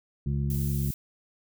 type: harmonic tone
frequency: 69.9 Hz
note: C#2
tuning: 15 cents sharp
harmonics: 1 / 2 / 3 / 5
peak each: -30 / -27 / -34 / -44 dBFS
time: 0.26-0.91 s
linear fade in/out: 5 ms
type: noise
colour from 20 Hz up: violet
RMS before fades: -39 dBFS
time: 0.5-0.94 s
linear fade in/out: 2 ms
effects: none